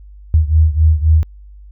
sine beating tone pair, 77.5 / 81.3 Hz, D#2 / E2, -6 / -23 cents, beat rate 3.8 Hz, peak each -10 / -13 dBFS, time 0.34-1.23 s, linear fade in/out 0 ms, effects added 50 Hz sine -35 dBFS peak until 1.71 s

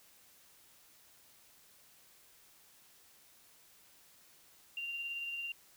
sine tone with tremolo, 2777 Hz, F7, 10 cents flat, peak -36 dBFS, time 4.77-5.52 s, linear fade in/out 2 ms, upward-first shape triangle, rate 18 Hz, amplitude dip 35%, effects white hiss -63 dBFS RMS until 5.76 s

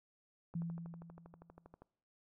click train, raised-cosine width 1 ms, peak -40 dBFS, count 17, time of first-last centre 0.54-1.82 s, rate 12.5 Hz
sine tone with exponential decay, 168.2 Hz, E3, 35 cents sharp, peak -35 dBFS, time 0.55-1.75 s, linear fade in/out 5 ms, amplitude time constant 260 ms
effects noise-tail reverb RT60 0.7 s tail -24 dB re dry

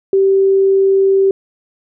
sine tone, 388.3 Hz, G4, 16 cents flat, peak -8 dBFS, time 0.13-1.31 s, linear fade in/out 2 ms, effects none

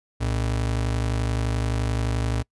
square ring-modulated tone, 88.1 Hz, F2, 16 cents sharp, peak -20 dBFS, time 0.2-2.43 s, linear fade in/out 20 ms, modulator 25.8 Hz, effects noise-tail reverb RT60 0.1 s tail -25 dB re dry + resampled to 24000 Hz

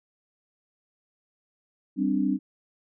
sine chord, G suspended fourth, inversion none, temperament just, 196 / 261.3 / 294 Hz, G3 / C4 / D4, 0 / -2 / +2 cents, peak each -27 / -26 / -26 dBFS, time 1.96-2.39 s, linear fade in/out 50 ms, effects none

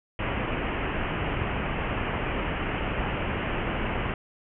pink low-pass noise, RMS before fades -29 dBFS, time 0.19-4.14 s, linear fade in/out 2 ms, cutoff 3000 Hz, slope 96 dB/octave, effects none

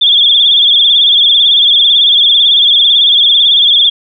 sine tone with vibrato, 3415 Hz, G#7, 48 cents sharp, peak -4 dBFS, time 0.01-3.9 s, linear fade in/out 10 ms, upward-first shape sine, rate 18 Hz, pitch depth 85 cents each way, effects none

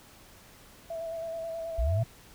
sine tone with vibrato, 659.3 Hz, E5, in tune, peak -33 dBFS, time 0.9-2.03 s, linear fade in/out 5 ms, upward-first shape square, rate 9.3 Hz, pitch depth 19 cents each way
sine linear sweep, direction up, 49 to 123.47 Hz, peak -24 dBFS, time 1.78-2.04 s, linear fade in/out 10 ms
effects pink hiss -54 dBFS RMS until 2.34 s

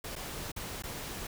pink noise with dropouts, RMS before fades -40 dBFS, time 0.04-1.27 s, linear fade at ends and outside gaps 5 ms, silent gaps 0.155-0.161 / 0.518-0.562 / 0.823-0.836 s, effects none

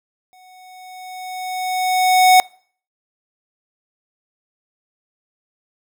square tone with exponential growth, 740 Hz, F#5, in tune, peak -7 dBFS, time 0.33-2.4 s, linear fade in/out 0 ms, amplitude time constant 450 ms, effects noise-tail reverb RT60 0.5 s tail -25 dB re dry

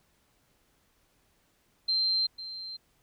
sine tone with echo, 4139 Hz, C8, 20 cents flat, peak -24 dBFS, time 1.88-2.27 s, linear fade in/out 10 ms, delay 500 ms, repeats 1, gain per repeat -13 dB, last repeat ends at 2.77 s, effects pink hiss -69 dBFS RMS until 3.02 s

